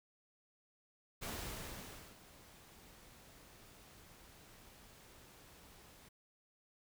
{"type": "noise with ADSR envelope", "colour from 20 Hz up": "pink", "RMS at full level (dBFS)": -43, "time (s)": [1.21, 6.09], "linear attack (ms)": 25, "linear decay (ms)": 910, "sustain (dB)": -17, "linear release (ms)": 11, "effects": []}